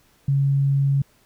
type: tone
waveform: sine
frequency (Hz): 138.7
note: C#3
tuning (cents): +1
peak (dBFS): -16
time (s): 0.28-1.02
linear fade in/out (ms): 5
effects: pink hiss -59 dBFS RMS until 1.25 s